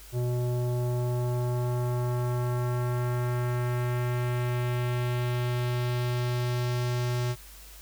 square tone with low-pass filter sweep, 122.7 Hz, B2, 11 cents flat, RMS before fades -28 dBFS, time 0.12-7.36 s, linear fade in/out 50 ms, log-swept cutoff 540 to 6800 Hz, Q 1.2, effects added 50 Hz sine -48 dBFS peak until 7.81 s + white hiss -50 dBFS RMS until 7.81 s

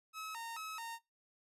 sawtooth tone with vibrato, 1088 Hz, C#6, 33 cents flat, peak -39 dBFS, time 0.13-0.99 s, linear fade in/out 50 ms, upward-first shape square, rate 2.3 Hz, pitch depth 290 cents each way, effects noise-tail reverb RT60 0.2 s tail -18 dB re dry + resampled to 32000 Hz

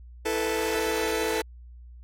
sawtooth chord, E suspended fourth, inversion none, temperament just, 329.6 / 439.5 / 494.4 Hz, E4 / A4 / B4, 0 / -2 / +2 cents, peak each -28 / -23 / -27 dBFS, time 0.25-1.42 s, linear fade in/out 10 ms, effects added 60 Hz sine -43 dBFS peak until 2.03 s + AAC 48 kbps

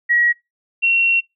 sine tone pair in turn, 1910 / 2731 Hz, A#6 / F7, +42 / -39 cents, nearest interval tritone, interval 619 cents, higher second, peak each -12 dBFS, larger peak neither, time 0.09-0.33 / 0.82-1.21 s, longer second, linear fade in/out 20 ms, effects noise-tail reverb RT60 0.2 s tail -25 dB re dry

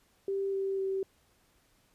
sine tone with pitch steps, 392 / 388.6 / 385.3 Hz, G4 / G4 / G4, 0 / -15 / -30 cents, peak -29 dBFS, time 0.28-1.03 s, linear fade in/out 2 ms, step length 250 ms, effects pink hiss -68 dBFS RMS until 1.94 s + resampled to 32000 Hz

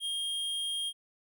square tone, 3230 Hz, G#7, 49 cents flat, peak -32 dBFS, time 0-0.93 s, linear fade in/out 50 ms, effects none

